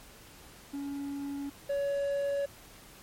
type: tone pair in turn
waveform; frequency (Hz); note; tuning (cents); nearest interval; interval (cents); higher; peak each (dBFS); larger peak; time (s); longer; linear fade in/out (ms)
triangle; 281.4 / 562.8; C#4 / C#5; +26 / +26; octave; 1200; second; -32 / -26; second; 0.73-1.5 / 1.69-2.46; neither; 10
effects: pink hiss -53 dBFS RMS until 3.02 s + MP3 64 kbps